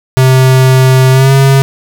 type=tone with pitch glide; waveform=square; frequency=130.4 to 135.94 Hz; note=C3 to C#3; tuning=-5 to -33 cents; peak=-4 dBFS; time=0.17-1.62 s; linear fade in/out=0 ms; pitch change=+72 cents; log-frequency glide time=1.11-1.32 s; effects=none